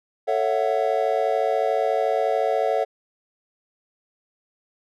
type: chord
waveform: triangle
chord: F# minor seventh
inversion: first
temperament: just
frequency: 444 / 555 / 666 / 740 Hz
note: A4 / C#5 / E5 / F#5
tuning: +16 / +2 / +18 / 0 cents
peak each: -23 dBFS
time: 0.27-2.85 s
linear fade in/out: 20 ms
effects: none